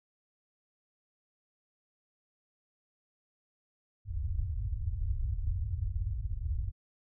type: low-pass noise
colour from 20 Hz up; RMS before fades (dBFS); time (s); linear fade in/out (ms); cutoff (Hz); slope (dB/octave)
white; -33; 4.05-6.72; 50; 100; 48
effects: none